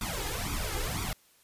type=noise with flanger; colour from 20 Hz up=pink; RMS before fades=-33 dBFS; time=0.01-1.13 s; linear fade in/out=2 ms; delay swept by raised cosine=0.84 to 2.44 ms; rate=2 Hz; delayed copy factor=+0.9; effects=white hiss -63 dBFS RMS until 1.43 s + resampled to 32000 Hz